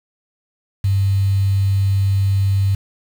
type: tone with quantisation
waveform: sine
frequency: 98 Hz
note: G2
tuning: in tune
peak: -13 dBFS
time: 0.84-2.75 s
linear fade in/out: 5 ms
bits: 6
effects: none